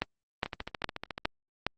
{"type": "two click trains", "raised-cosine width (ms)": 0.3, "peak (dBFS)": [-19, -11], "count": [12, 5], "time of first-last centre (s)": [[0.46, 1.251], [0.02, 1.666]], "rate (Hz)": [13.9, 2.43], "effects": ["Opus 24 kbps"]}